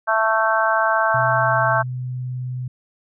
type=harmonic tone; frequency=221.2 Hz; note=A3; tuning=9 cents sharp; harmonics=3 / 4 / 5 / 6 / 7; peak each=-21 / -22 / -22 / -24 / -21 dBFS; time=0.07-1.83 s; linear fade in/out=20 ms
type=tone with vibrato; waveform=sine; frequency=126.3 Hz; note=B2; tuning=39 cents sharp; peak=-24 dBFS; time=1.14-2.68 s; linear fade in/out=5 ms; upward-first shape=sine; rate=19 Hz; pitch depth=8 cents each way
effects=none

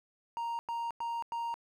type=tone bursts; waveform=triangle; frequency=932.3 Hz; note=A#5; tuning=in tune; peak=-31 dBFS; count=4; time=0.37-1.541 s; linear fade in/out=0 ms; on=220 ms; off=97 ms; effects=none

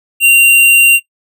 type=tone; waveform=square; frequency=2767 Hz; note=F7; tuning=17 cents flat; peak=-4 dBFS; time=0.2-1 s; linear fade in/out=50 ms; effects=noise-tail reverb RT60 0.1 s tail -18 dB re dry

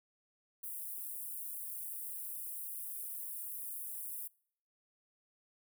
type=high-pass noise; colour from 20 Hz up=white; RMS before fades=-43 dBFS; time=0.63-4.28 s; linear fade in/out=10 ms; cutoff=9300 Hz; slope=48 dB/octave; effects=noise-tail reverb RT60 0.6 s tail -25 dB re dry

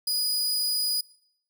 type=tone; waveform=sawtooth; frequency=4937 Hz; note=D#8; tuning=14 cents flat; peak=-21 dBFS; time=0.07-1.01 s; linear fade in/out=5 ms; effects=noise-tail reverb RT60 0.7 s tail -23 dB re dry

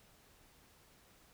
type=silence; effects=pink hiss -65 dBFS RMS until 1.33 s

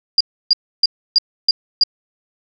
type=tone bursts; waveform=sine; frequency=4822 Hz; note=D8; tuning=45 cents sharp; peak=-8 dBFS; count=6; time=0.18-1.836 s; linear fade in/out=2 ms; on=26 ms; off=300 ms; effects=none

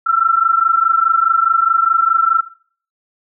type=tone pair together; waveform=sine; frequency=1331.2 / 1356 Hz; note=E6 / E6; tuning=+17 / +49 cents; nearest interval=unison; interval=32 cents; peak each=-14 dBFS; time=0.06-2.41 s; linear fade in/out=10 ms; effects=noise-tail reverb RT60 0.5 s tail -18 dB re dry

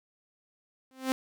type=tone with exponential growth; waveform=sawtooth; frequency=261.6 Hz; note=C4; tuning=in tune; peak=-19 dBFS; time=0.91-1.12 s; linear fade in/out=0 ms; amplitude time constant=45 ms; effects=none

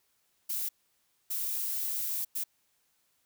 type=noise bursts at uneven times; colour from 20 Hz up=violet; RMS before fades=-33 dBFS; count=3; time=0.49-0.69 / 1.3-2.25 / 2.35-2.44 s; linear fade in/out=10 ms; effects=white hiss -73 dBFS RMS until 3.25 s

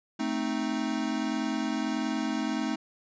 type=chord; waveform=square; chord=A diminished; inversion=none; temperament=equal; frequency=220 / 261.6 / 311.1 Hz; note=A3 / C4 / Eb4; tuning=0 / 0 / 0 cents; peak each=-33 dBFS; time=0.19-2.76 s; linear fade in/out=10 ms; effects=resampled to 16000 Hz

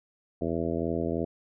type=harmonic tone; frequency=83 Hz; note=E2; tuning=12 cents sharp; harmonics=1 / 2 / 3 / 4 / 5 / 6 / 7 / 8; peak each=-37 / -35 / -33 / -33 / -34 / -36 / -38 / -37 dBFS; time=0.41-1.25 s; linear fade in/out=5 ms; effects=none

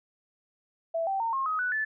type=tone with pitch steps; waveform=sine; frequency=661 / 777 / 913.4 / 1073.8 / 1262.3 / 1483.9 / 1744.4 Hz; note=E5 / G5 / A#5 / C6 / D#6 / F#6 / A6; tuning=+5 / -16 / -36 / +45 / +25 / +5 / -15 cents; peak=-26 dBFS; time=0.94-1.85 s; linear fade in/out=10 ms; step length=130 ms; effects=none

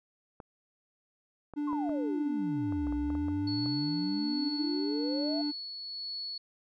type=clicks; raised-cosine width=1 ms; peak=-30 dBFS; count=11; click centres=0.402 / 1.537 / 1.73 / 1.894 / 2.724 / 2.87 / 2.925 / 3.103 / 3.152 / 3.284 / 3.66 s
type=tone; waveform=triangle; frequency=293.7 Hz; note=D4; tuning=in tune; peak=-28 dBFS; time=1.56-5.52 s; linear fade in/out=20 ms
type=exponential two-way sweep; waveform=sine; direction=down then up; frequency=1108.7 to 60.5 to 692 Hz; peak=-35 dBFS; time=1.67-5.42 s; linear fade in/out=10 ms; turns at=2.92 s
type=tone with tremolo; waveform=sine; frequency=4400 Hz; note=C#8; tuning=14 cents flat; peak=-35 dBFS; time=3.47-6.38 s; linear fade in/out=5 ms; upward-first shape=sine; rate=1.2 Hz; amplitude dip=35%
effects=none

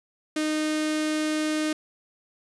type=tone with notch filter; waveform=sawtooth; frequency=308 Hz; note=D#4; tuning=17 cents flat; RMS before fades=-26 dBFS; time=0.36-1.73 s; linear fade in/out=5 ms; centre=870 Hz; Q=1.6; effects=resampled to 24000 Hz

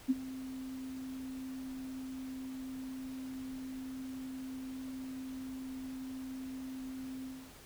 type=tone with ADSR envelope; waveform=sine; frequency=261.6 Hz; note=C4; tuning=in tune; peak=-23 dBFS; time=0.08-7.53 s; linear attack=25 ms; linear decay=30 ms; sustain=-17 dB; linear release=280 ms; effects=pink hiss -55 dBFS RMS until 7.65 s

